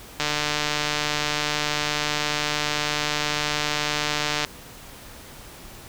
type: click train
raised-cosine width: 0.2 ms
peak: -6 dBFS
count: 634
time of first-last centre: 0.2-4.448 s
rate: 149 Hz
effects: pink hiss -43 dBFS RMS until 5.88 s